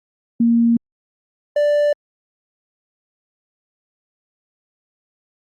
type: tone pair in turn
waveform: sine / triangle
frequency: 233.1 / 587.4 Hz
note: A#3 / D5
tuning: 0 / 0 cents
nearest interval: octave + major third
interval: 1600 cents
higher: second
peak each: -11 dBFS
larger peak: neither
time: 0.4-0.77 / 1.56-1.93 s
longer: neither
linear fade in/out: 5 ms
effects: Opus 48 kbps